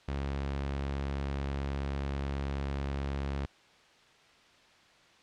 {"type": "tone with vibrato", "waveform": "sawtooth", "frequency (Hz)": 69.3, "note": "C#2", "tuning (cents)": 0, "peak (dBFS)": -28, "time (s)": [0.08, 3.46], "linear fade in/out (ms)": 5, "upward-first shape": "sine", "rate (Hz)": 15, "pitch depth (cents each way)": 9, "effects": ["white hiss -60 dBFS RMS until 5.22 s", "low-pass 4000 Hz 12 dB/octave"]}